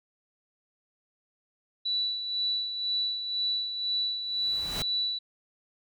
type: tone with tremolo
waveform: sine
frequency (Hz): 3951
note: B7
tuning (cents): 0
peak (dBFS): -25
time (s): 1.85-5.19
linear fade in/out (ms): 10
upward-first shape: sine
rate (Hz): 2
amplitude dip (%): 55
type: noise with exponential growth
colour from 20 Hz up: pink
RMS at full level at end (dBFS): -32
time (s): 4.22-4.82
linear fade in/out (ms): 0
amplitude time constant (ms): 130
effects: none